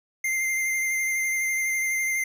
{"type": "tone with vibrato", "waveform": "square", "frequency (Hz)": 2093, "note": "C7", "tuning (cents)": 0, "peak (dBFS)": -24, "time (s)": [0.24, 2.24], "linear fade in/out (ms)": 5, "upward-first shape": "sine", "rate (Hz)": 12, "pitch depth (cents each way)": 16, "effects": []}